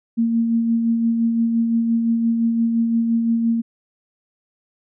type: tone with tremolo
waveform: sine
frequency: 230 Hz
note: A#3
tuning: 23 cents flat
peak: -14 dBFS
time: 0.17-3.62 s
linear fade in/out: 20 ms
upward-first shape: sine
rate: 5.8 Hz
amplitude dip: 35%
effects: none